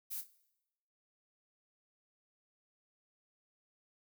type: noise with echo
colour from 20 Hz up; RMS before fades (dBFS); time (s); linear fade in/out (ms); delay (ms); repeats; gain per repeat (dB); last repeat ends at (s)
violet; -41; 0.1-0.22; 20; 28; 3; -10; 0.304
effects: noise-tail reverb RT60 0.9 s tail -19 dB re dry